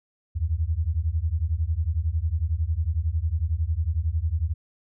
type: beating tone pair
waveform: sine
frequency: 75.4 / 86.4 Hz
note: D2 / F2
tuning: +46 / -18 cents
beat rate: 11 Hz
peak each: -25 dBFS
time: 0.35-4.54 s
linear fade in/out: 20 ms
effects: none